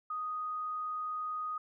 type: tone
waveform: sine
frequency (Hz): 1244.5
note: D#6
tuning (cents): 0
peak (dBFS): -34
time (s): 0.1-1.58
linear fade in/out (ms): 5
effects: none